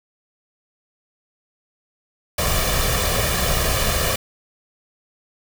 pink noise with comb filter, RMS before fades -20 dBFS, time 2.38-4.16 s, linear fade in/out 5 ms, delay 1.7 ms, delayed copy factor +0.65, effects none

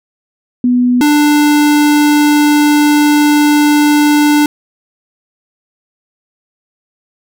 sine / square tone pair in turn, 246.9 / 295.7 Hz, B3 / D4, 0 / +12 cents, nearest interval minor third, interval 312 cents, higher second, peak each -7 dBFS, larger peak neither, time 0.64-1.01 / 1.01-4.46 s, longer second, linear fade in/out 2 ms, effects none

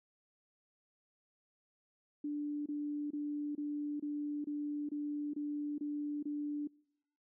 sine tone bursts, 293.7 Hz, D4, in tune, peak -35 dBFS, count 10, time 2.24-6.674 s, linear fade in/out 5 ms, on 420 ms, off 26 ms, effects noise-tail reverb RT60 0.8 s tail -26 dB re dry

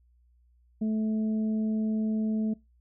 harmonic tone, 217.5 Hz, A3, 20 cents flat, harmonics 1 / 2 / 3, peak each -25 / -41 / -45 dBFS, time 0.81-2.54 s, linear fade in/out 10 ms, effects noise-tail reverb RT60 0.2 s tail -22 dB re dry + added 60 Hz sine -60 dBFS peak until 2.8 s

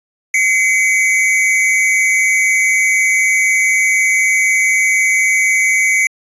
square tone pair together, 2055 / 2261 Hz, C7 / C#7, -32 / +34 cents, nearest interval major second, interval 166 cents, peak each -14 dBFS, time 0.34-6.07 s, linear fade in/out 2 ms, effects resampled to 22050 Hz

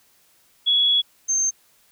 sine tone pair in turn, 3367 / 6323 Hz, G#7 / G8, +23 / +14 cents, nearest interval major seventh, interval 1091 cents, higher second, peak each -15 / -18 dBFS, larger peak first, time 0.66-1.02 / 1.28-1.51 s, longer first, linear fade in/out 20 ms, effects white hiss -59 dBFS RMS until 1.91 s

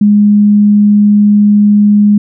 sine tone, 206.9 Hz, G#3, 6 cents flat, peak -3 dBFS, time 0.01-2.18 s, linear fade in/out 5 ms, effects none

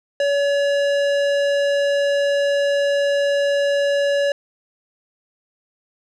sine tone with tanh clipping, 567 Hz, C#5, 39 cents sharp, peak -18 dBFS, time 0.2-4.32 s, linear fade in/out 2 ms, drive 17 dB, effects none

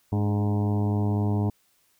harmonic tone with a mistuned harmonic, 103.8 Hz, G#2, in tune, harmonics 1 / 2 / 3 / 4 / 5 / 6 / 7 / 8 / 9 / 10, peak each -23 / -28 / -32 / -35 / -46 / -42 / -40 / -42 / -42 / -51 dBFS, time 0.12-1.5 s, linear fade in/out 5 ms, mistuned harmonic 3, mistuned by -48 cents, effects white hiss -66 dBFS RMS until 1.99 s

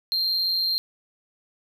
triangle tone with amplitude modulation, 4186 Hz, C8, in tune, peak -18 dBFS, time 0.12-0.78 s, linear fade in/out 0 ms, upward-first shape sine, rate 178 Hz, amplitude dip 50%, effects none

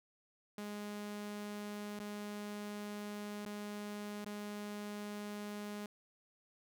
sawtooth tone with dropouts, 207.2 Hz, G#3, 4 cents flat, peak -38 dBFS, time 0.58-5.86 s, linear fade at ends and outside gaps 2 ms, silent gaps 1.992-2 / 3.451-3.46 / 4.246-4.26 s, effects none

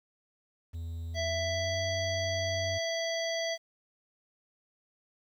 triangle tone with pitch glide, 83.1 to 93.28 Hz, E2 to F#2, +15 to +15 cents, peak -33 dBFS, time 0.73-2.79 s, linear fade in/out 20 ms, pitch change +200 cents, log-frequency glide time 1.19-1.81 s
harmonic tone, 662 Hz, E5, 7 cents sharp, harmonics 1 / 3 / 5 / 7 / 9, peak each -32 / -37 / -39 / -40 / -42 dBFS, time 1.14-3.58 s, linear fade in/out 50 ms
effects 10-bit

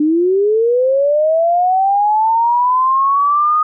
sine linear sweep, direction up, 293.7 to 1244.5 Hz, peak -10 dBFS, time 0-3.63 s, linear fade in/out 5 ms, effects none

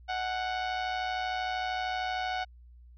sawtooth tone with amplitude modulation, 740 Hz, F#5, in tune, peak -24 dBFS, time 0.08-2.45 s, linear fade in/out 20 ms, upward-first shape sine, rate 113 Hz, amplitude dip 50%, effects added 60 Hz sine -50 dBFS peak until 2.97 s + resampled to 11025 Hz

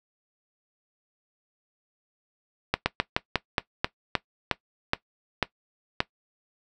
slowing click train, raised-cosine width 0.3 ms, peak -5 dBFS, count 12, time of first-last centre 2.74-6.004 s, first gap 120 ms, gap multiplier 1.17, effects noise-tail reverb RT60 0.1 s tail -18 dB re dry

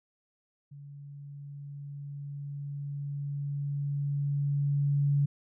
sine tone with level ramp, 142.4 Hz, C#3, 47 cents sharp, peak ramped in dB -44 to -22 dBFS, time 0.71-5.26 s, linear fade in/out 10 ms, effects none

